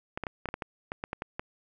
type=clicks; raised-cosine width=0.5 ms; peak=-18 dBFS; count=12; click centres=0.175 / 0.237 / 0.268 / 0.457 / 0.488 / 0.541 / 0.622 / 0.919 / 1.039 / 1.131 / 1.221 / 1.395 s; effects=none